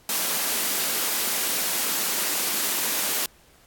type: high-pass noise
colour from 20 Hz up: white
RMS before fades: -25 dBFS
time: 0.09-3.26 s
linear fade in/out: 2 ms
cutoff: 170 Hz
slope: 48 dB/octave
effects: pink hiss -56 dBFS RMS until 3.66 s + AAC 64 kbps